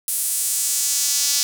sawtooth tone with high-pass filter sweep, 284.4 Hz, C#4, 45 cents sharp, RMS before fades -21 dBFS, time 0.08-1.43 s, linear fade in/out 0 ms, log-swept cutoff 10000 to 5400 Hz, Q 1.8, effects none

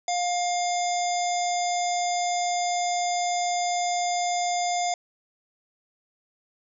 harmonic tone, 707 Hz, F5, 21 cents sharp, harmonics 1 / 3 / 5 / 7 / 9 / 10, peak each -24 / -35 / -37 / -37 / -37 / -35 dBFS, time 0.08-4.94 s, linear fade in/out 2 ms, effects none

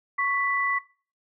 sine tone pair together, 1110.6 / 1980 Hz, C#6 / B6, +3 / +4 cents, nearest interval minor seventh, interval 1001 cents, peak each -25 / -25 dBFS, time 0.18-0.79 s, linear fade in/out 10 ms, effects noise-tail reverb RT60 0.4 s tail -19 dB re dry

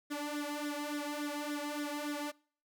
sawtooth tone with flanger, 293.7 Hz, D4, in tune, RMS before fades -38 dBFS, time 0.1-2.32 s, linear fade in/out 20 ms, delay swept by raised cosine 0.54 to 2.44 ms, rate 3.5 Hz, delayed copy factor +0.75, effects noise-tail reverb RT60 0.5 s tail -25 dB re dry

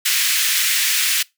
pink high-pass noise, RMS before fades -18 dBFS, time 0.05-1.23 s, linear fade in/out 10 ms, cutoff 1900 Hz, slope 24 dB/octave, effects noise-tail reverb RT60 0.2 s tail -23 dB re dry

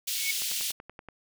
pink high-pass noise, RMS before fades -31 dBFS, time 0.07-0.72 s, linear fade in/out 10 ms, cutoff 2900 Hz, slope 24 dB/octave
triangle tone with exponential growth, 2219 Hz, C#7, 1 cent sharp, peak -23 dBFS, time 0.1-0.31 s, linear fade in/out 5 ms, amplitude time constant 44 ms
click train, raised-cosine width 0.5 ms, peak -28 dBFS, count 8, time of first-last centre 0.42-1.087 s, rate 10.5 Hz
effects none

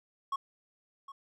triangle tone with echo, 1100 Hz, C#6, 14 cents flat, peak -28 dBFS, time 0.32-0.36 s, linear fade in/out 5 ms, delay 760 ms, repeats 1, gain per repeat -14 dB, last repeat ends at 1.12 s, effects none

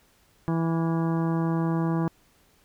harmonic tone with a mistuned harmonic, 164.81 Hz, E3, in tune, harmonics 1 / 2 / 3 / 4 / 5 / 6 / 7 / 9 / 10, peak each -24 / -28 / -38 / -39 / -38 / -38 / -40 / -47 / -47 dBFS, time 0.48-2.08 s, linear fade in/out 0 ms, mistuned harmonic 9, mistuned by -63 cents, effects pink hiss -62 dBFS RMS until 2.64 s

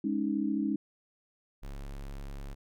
sine chord, Ab suspended fourth, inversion none, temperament equal, 207.7 / 277.2 / 311.1 Hz, Ab3 / Db4 / Eb4, 0 / 0 / 0 cents, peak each -32 dBFS, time 0.04-0.76 s, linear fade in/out 5 ms
square tone, 34.65 Hz, C#1, in tune, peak -39 dBFS, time 1.62-2.55 s, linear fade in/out 20 ms
effects none

